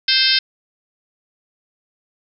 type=harmonic tone; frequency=523.3 Hz; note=C5; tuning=in tune; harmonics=3 / 4 / 5 / 6 / 7 / 8 / 9 / 10; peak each=-23 / -25 / -23 / -21 / -20 / -21 / -20 / -19 dBFS; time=0.08-0.39 s; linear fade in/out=5 ms; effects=none